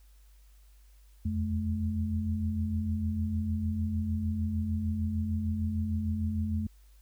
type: tone cluster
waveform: sine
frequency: 80.1 / 86.7 / 215.3 Hz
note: E2 / F2 / A3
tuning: -49 / -12 / -37 cents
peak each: -39 / -30 / -32 dBFS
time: 1.25-6.67 s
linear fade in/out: 5 ms
effects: added 50 Hz sine -54 dBFS peak until 7.01 s + white hiss -68 dBFS RMS until 7.01 s